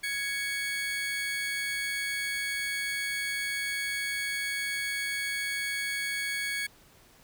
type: tone pair together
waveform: 35% pulse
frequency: 1669.1 / 2228 Hz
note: G#6 / C#7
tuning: +8 / +8 cents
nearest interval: perfect fourth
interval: 500 cents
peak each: -32 / -30 dBFS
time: 0.03-6.67 s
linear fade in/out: 10 ms
effects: pink hiss -58 dBFS RMS until 7.23 s